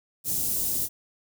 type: band-stop noise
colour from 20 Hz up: white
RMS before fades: -27 dBFS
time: 0.24-0.89 s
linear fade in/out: 50 ms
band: 320 to 7800 Hz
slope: 12 dB/octave
effects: none